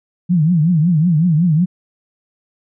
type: tone with vibrato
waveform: sine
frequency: 164.81 Hz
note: E3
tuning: in tune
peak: -10 dBFS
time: 0.29-1.66 s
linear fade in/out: 20 ms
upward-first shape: triangle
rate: 5.4 Hz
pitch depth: 210 cents each way
effects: none